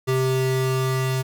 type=tone pair together; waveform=square; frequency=130.81 / 392 Hz; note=C3 / G4; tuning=0 / 0 cents; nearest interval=octave + perfect fifth; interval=1900 cents; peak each=-22 / -25 dBFS; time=0.07-1.23 s; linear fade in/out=20 ms; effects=none